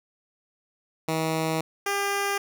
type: tone pair in turn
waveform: 10% pulse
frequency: 160 / 400.5 Hz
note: D#3 / G4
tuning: +49 / +37 cents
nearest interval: octave + major third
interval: 1588 cents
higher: second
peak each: -16 / -16 dBFS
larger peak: neither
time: 1.08-1.61 / 1.86-2.38 s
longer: first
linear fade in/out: 5 ms
effects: none